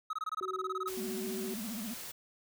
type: tone bursts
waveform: triangle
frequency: 1274 Hz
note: D#6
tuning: 41 cents sharp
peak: -31 dBFS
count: 15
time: 0.1-0.888 s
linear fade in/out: 5 ms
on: 32 ms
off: 22 ms
type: tone with pitch glide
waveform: sine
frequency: 375.3 to 379.4 Hz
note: F#4 to F#4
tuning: +25 to +43 cents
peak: -38 dBFS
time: 0.41-1.54 s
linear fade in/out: 2 ms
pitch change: +18 cents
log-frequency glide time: 1.19-1.25 s
type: noise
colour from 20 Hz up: white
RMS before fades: -44 dBFS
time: 0.87-2.12 s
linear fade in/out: 10 ms
type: tone with vibrato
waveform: triangle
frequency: 220 Hz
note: A3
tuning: in tune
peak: -36 dBFS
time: 0.97-1.94 s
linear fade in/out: 5 ms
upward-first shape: sine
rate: 15 Hz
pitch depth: 170 cents each way
effects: none